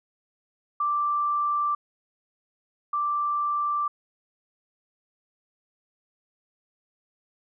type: tone pair in turn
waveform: sine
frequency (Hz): 1174.7 / 1174.7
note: D6 / D6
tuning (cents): 0 / 0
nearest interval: unison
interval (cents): 0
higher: neither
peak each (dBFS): -22 / -23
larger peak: first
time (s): 0.8-1.75 / 2.93-3.88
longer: neither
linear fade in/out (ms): 5
effects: none